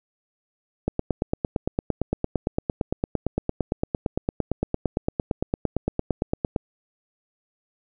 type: click train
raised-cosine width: 2 ms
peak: -9 dBFS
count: 51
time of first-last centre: 0.88-6.562 s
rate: 8.8 Hz
effects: none